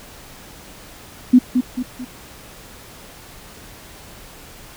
sine tone with echo, 250.5 Hz, B3, 25 cents sharp, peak -5 dBFS, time 1.33-1.39 s, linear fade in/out 10 ms, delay 220 ms, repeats 3, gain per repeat -7 dB, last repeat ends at 2.05 s, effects pink hiss -41 dBFS RMS until 4.76 s

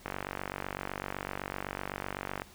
click train, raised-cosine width 0.5 ms, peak -19 dBFS, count 114, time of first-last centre 0.06-2.419 s, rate 47.9 Hz, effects pink hiss -55 dBFS RMS until 2.54 s

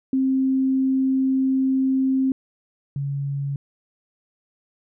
sine tone pair in turn, 264.5 / 140.11 Hz, C4 / C#3, +19 / +19 cents, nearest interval major seventh, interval 1100 cents, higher first, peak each -17 / -23 dBFS, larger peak first, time 0.13-2.32 / 2.96-3.56 s, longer first, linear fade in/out 2 ms, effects none

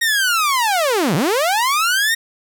sawtooth linear two-way sweep, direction down then up, 1882 to 132.1 to 1882 Hz, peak -11 dBFS, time 0.01-2.15 s, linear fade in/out 10 ms, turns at 1.15 s, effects none

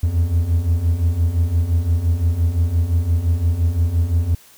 triangle beating tone pair, 80.8 / 86.6 Hz, E2 / F2, -34 / -14 cents, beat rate 5.8 Hz, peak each -19 / -14 dBFS, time 0.03-4.35 s, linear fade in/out 5 ms, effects white hiss -48 dBFS RMS until 4.57 s

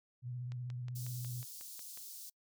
sine tone with vibrato, 123.47 Hz, B2, in tune, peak -39 dBFS, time 0.22-1.45 s, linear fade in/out 50 ms, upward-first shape triangle, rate 16 Hz, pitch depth 49 cents each way
click train, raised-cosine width 0.2 ms, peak -36 dBFS, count 9, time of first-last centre 0.52-1.975 s, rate 5.5 Hz
white high-pass noise, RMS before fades -49 dBFS, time 0.95-2.3 s, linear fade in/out 10 ms, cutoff 4400 Hz, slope 24 dB/octave
effects noise-tail reverb RT60 0.1 s tail -26 dB re dry

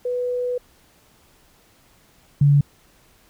sine tone pair in turn, 493.9 / 143.15 Hz, B4 / D3, 0 / -44 cents, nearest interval octave + major sixth, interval 2144 cents, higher first, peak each -21 / -11 dBFS, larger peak second, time 0.05-0.58 / 2.41-2.61 s, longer first, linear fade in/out 5 ms, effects pink hiss -56 dBFS RMS until 3.29 s

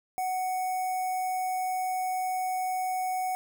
square tone with notch filter, 743 Hz, F#5, 7 cents sharp, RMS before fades -30 dBFS, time 0.18-3.35 s, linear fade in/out 0 ms, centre 3700 Hz, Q 0.51, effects none

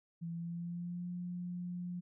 sine tone with pitch glide, 167.9 to 177.27 Hz, E3 to F3, +32 to +26 cents, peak -38 dBFS, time 0.21-2.01 s, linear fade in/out 20 ms, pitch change +94 cents, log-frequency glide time 0.31-1.09 s, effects none

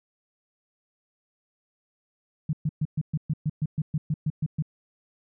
sine tone bursts, 152.9 Hz, D#3, 30 cents flat, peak -22 dBFS, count 14, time 2.49-4.624 s, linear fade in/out 5 ms, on 41 ms, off 120 ms, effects none

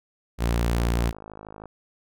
sawtooth tone, 58.27 Hz, A#1, in tune, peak -17 dBFS, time 0.38-1.13 s, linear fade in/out 50 ms
click train, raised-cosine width 1 ms, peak -26 dBFS, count 48, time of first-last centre 0.77-1.657 s, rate 53 Hz
effects none

